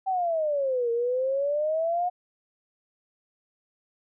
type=exponential two-way sweep; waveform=sine; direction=down then up; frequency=778 to 461.8 to 726 Hz; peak=-23 dBFS; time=0.06-2.1 s; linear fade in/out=20 ms; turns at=0.91 s; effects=none